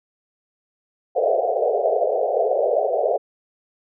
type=band-pass noise; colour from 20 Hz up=white; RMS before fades=-20 dBFS; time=1.15-3.18 s; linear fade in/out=20 ms; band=410 to 730 Hz; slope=96 dB/octave; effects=none